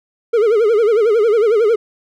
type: tone with vibrato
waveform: triangle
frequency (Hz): 440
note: A4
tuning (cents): 0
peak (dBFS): -8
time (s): 0.33-1.76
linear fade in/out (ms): 10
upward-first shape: sine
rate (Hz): 11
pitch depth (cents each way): 140
effects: none